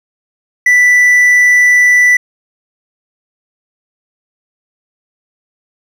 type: tone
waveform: triangle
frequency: 1975.5 Hz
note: B6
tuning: in tune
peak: -3 dBFS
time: 0.66-2.17 s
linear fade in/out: 5 ms
effects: none